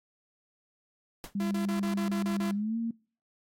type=noise with exponential decay; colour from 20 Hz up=pink; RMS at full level=-37 dBFS; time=1.24-1.35 s; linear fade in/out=1 ms; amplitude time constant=22 ms
type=tone with pitch glide; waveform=sine; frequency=200 to 229.7 Hz; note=G3 to A#3; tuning=+35 to -25 cents; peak=-28 dBFS; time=1.35-2.91 s; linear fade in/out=5 ms; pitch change=+240 cents; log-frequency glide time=2.53-2.77 s
type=tone bursts; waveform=sawtooth; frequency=338.6 Hz; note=E4; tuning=46 cents sharp; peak=-31 dBFS; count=8; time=1.4-2.511 s; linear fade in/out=2 ms; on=110 ms; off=33 ms
effects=noise-tail reverb RT60 0.4 s tail -24 dB re dry + AAC 48 kbps